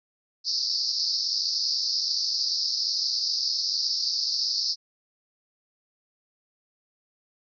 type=band-pass noise; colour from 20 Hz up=pink; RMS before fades=-27 dBFS; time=0.44-4.76 s; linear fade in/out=50 ms; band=4400 to 5400 Hz; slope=96 dB/octave; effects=none